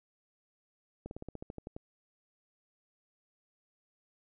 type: slowing click train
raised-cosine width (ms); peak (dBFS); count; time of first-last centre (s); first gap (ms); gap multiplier
2; -28; 11; 1.06-1.765; 51; 1.07
effects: none